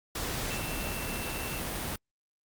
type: tone in noise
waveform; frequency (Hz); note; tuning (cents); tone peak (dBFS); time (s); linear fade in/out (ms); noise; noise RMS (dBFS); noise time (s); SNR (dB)
sine; 2682; E7; +29; -40; 0.5-1.6; 5; pink; -34; 0.15-1.96; -9
effects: Opus 48 kbps

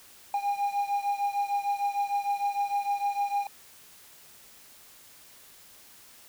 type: beating tone pair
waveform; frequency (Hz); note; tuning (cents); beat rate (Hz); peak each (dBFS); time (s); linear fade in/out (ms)
triangle; 807 / 813.6; G#5 / G#5; -50 / -36; 6.6; -26 / -29; 0.34-3.47; 2
effects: white hiss -53 dBFS RMS until 6.28 s

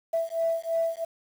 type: beating tone pair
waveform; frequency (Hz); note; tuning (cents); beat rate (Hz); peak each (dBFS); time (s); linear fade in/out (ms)
sine; 659.3 / 662.3; E5 / E5; 0 / +8; 3; -27; 0.13-1.05; 10
effects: tanh soft clip ceiling -17 dBFS + 8-bit

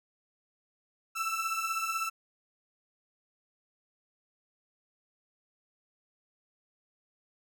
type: beating tone pair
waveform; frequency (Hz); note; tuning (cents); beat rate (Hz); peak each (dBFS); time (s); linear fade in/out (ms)
30% pulse; 1320 / 1336; E6 / E6; +2 / +23; 16; -31; 1.15-2.1; 20
effects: none

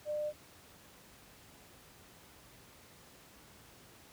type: tone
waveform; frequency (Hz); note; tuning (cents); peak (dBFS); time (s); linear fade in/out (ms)
sine; 600; D5; +37; -33; 0.05-0.33; 50
effects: pink hiss -58 dBFS RMS until 4.12 s + high-pass 60 Hz 12 dB/octave

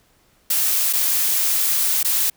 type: noise with dropouts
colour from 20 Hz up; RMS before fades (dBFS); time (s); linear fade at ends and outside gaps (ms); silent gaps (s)
blue; -19; 0.5-2.3; 5; 0.929-0.933 / 2.031-2.046
effects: pink hiss -59 dBFS RMS until 2.36 s

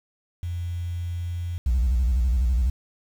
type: tone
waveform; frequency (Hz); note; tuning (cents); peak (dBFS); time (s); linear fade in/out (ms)
sine; 87; F2; -6; -26; 0.43-1.58; 0
type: tone with vibrato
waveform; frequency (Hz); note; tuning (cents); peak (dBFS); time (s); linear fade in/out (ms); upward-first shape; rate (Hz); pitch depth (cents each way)
sine; 61.74; B1; 0; -16; 1.66-2.7; 5; square; 12; 140
effects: tanh soft clip ceiling -17 dBFS + 8-bit

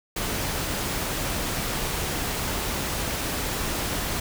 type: noise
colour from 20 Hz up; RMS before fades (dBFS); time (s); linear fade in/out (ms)
pink; -28; 0.16-4.2; 5
effects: none

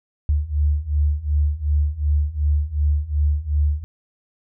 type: beating tone pair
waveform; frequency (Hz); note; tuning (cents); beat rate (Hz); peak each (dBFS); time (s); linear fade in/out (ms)
sine; 72.5 / 75.2; D2 / D2; -22 / +42; 2.7; -21 / -19; 0.29-3.84; 0
effects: none

